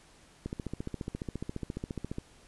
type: click train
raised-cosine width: 3 ms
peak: -22 dBFS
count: 26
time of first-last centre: 0.46-2.184 s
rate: 14.5 Hz
effects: pink hiss -59 dBFS RMS until 2.47 s + resampled to 24000 Hz